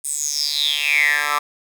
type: tone with high-pass filter sweep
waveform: 10% pulse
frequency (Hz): 146.83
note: D3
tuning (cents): 0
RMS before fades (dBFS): -20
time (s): 0.04-1.39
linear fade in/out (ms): 10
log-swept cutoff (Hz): 9000 to 1200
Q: 9.4
effects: none